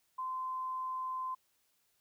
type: tone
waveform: sine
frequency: 1033 Hz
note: C6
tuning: 22 cents flat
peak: -35 dBFS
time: 0.18-1.35 s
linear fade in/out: 10 ms
effects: white hiss -75 dBFS RMS until 2 s